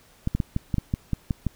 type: clicks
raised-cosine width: 5 ms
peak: -11 dBFS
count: 10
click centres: 0.274 / 0.35 / 0.402 / 0.564 / 0.742 / 0.783 / 0.939 / 1.133 / 1.308 / 1.467 s
effects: pink hiss -56 dBFS RMS until 1.55 s